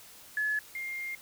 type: tone pair in turn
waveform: sine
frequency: 1709 / 2117 Hz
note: G#6 / C7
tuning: +49 / +20 cents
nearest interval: major third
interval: 371 cents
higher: second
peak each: -27 / -34 dBFS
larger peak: first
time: 0.37-0.59 / 0.75-1.15 s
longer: second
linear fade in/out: 2 ms
effects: white hiss -52 dBFS RMS until 1.21 s